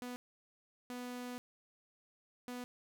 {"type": "tone bursts at uneven times", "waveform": "sawtooth", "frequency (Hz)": 246.9, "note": "B3", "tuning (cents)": 0, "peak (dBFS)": -38, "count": 3, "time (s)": [[0.02, 0.16], [0.9, 1.38], [2.48, 2.64]], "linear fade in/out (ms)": 0, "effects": []}